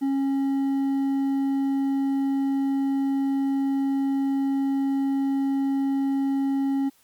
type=tone with hard clipping; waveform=triangle; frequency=273.4 Hz; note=C#4; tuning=24 cents flat; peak=-22 dBFS; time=0.01-6.9 s; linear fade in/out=20 ms; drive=7 dB; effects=white hiss -60 dBFS RMS until 7.03 s + MP3 96 kbps